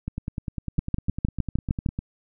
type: two click trains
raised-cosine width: 5 ms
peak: -10 / -16 dBFS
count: 8 / 20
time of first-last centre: 0.79-1.862 / 0.08-1.99 s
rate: 6.53 / 9.95 Hz
effects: none